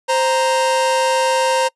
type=tone pair together; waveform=45% pulse; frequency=523.3 / 932.4 Hz; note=C5 / A#5; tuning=0 / 0 cents; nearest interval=minor seventh; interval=1000 cents; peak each=-17 / -17 dBFS; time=0.08-1.69 s; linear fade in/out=20 ms; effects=noise-tail reverb RT60 0.1 s tail -25 dB re dry + resampled to 24000 Hz